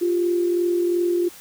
sine tone pair together, 349.2 / 392 Hz, F4 / G4, 0 / 0 cents, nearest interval major second, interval 200 cents, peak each -18 / -29 dBFS, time 0.01-1.29 s, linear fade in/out 10 ms, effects white hiss -44 dBFS RMS until 1.4 s

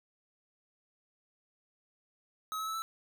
square tone with pitch steps, 1278 / 1292.1 / 1306.4 / 1320.8 Hz, D#6 / E6 / E6 / E6, +46 / -35 / -16 / +3 cents, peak -35 dBFS, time 2.52-2.82 s, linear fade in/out 0 ms, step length 75 ms, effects none

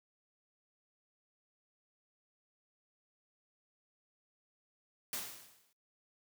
white noise with exponential decay, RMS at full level -37 dBFS, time 5.13-5.73 s, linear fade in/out 2 ms, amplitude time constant 130 ms, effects noise-tail reverb RT60 0.2 s tail -24 dB re dry + high-pass 100 Hz 12 dB/octave

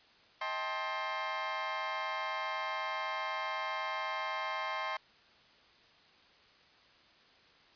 25% pulse chord, A half-diminished seventh, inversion second, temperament just, 633.6 / 792 / 880 / 1056 Hz, Eb5 / G5 / A5 / C6, +31 / +18 / 0 / +16 cents, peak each -38 / -39 / -39 / -33 dBFS, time 0.41-4.97 s, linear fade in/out 5 ms, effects white hiss -62 dBFS RMS until 7.75 s + resampled to 11025 Hz

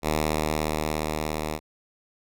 5% pulse tone with level ramp, 77.1 Hz, D#2, 15 cents flat, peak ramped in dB -11 to -17 dBFS, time 0.02-1.6 s, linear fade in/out 50 ms, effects none

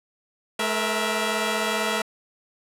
10% pulse tone cluster, 215.2 / 472.8 / 661 Hz, A3 / A#4 / E5, -38 / +24 / +5 cents, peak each -19 dBFS, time 0.59-2.02 s, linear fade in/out 5 ms, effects low-pass 12000 Hz 12 dB/octave

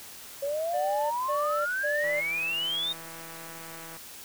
sine exponential sweep, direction up, 550 to 3729 Hz, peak -27 dBFS, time 0.42-2.93 s, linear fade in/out 10 ms
triangle tone bursts, 590 Hz, D5, 8 cents sharp, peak -26 dBFS, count 3, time 0.73-2.21 s, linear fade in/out 20 ms, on 380 ms, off 170 ms
click train, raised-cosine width 0.5 ms, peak -30 dBFS, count 317, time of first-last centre 2.04-3.967 s, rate 164 Hz
effects white hiss -45 dBFS RMS until 4.24 s

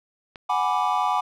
click, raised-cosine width 0.3 ms, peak -22 dBFS, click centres 0.358 s
triangle chord, G# half-diminished seventh, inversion third, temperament equal, 740 / 830.6 / 987.8 / 1174.7 Hz, F#5 / G#5 / B5 / D6, 0 / 0 / 0 / 0 cents, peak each -24 dBFS, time 0.49-1.21 s, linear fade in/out 10 ms
effects none

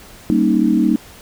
sine chord, Eb dominant seventh, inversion first, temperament equal, 196 / 233.1 / 277.2 / 311.1 Hz, G3 / Bb3 / Db4 / Eb4, 0 / 0 / 0 / 0 cents, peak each -18 / -16 / -20 / -16 dBFS, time 0.3-0.96 s, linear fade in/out 0 ms, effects pink hiss -41 dBFS RMS until 1.21 s

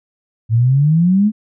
sine exponential sweep, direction up, 109.1 to 220 Hz, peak -9 dBFS, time 0.49-1.32 s, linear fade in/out 50 ms, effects none

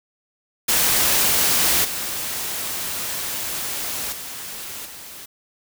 white noise with level steps, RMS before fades -18 / -27 / -33 / -38 dBFS, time 0.68-5.26 s, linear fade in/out 10 ms, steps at 1.84 / 4.12 / 4.85 s, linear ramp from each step 10 ms, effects none

